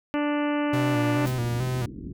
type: harmonic tone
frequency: 293.7 Hz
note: D4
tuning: in tune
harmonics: 1 / 2 / 3 / 4 / 5 / 6 / 7 / 8 / 9 / 10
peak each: -24 / -30 / -34 / -36 / -38 / -40 / -41 / -42 / -43 / -44 dBFS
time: 0.14-1.26 s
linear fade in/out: 0 ms
type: tone with vibrato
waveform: 45% pulse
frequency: 123.47 Hz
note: B2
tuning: in tune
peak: -25 dBFS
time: 0.73-1.86 s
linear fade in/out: 5 ms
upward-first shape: square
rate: 2.3 Hz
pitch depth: 57 cents each way
type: low-pass noise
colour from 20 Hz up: white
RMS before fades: -37 dBFS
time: 1.21-2.13 s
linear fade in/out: 10 ms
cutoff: 340 Hz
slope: 48 dB/octave
type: noise with exponential decay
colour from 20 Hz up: white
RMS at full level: -36 dBFS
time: 1.27-1.44 s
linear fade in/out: 1 ms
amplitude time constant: 36 ms
effects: none